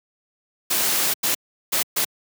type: noise bursts at uneven times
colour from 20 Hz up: white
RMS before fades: -21 dBFS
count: 4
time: 0.7-1.14 / 1.23-1.35 / 1.72-1.83 / 1.96-2.05 s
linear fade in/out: 10 ms
effects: high-pass 150 Hz 12 dB/octave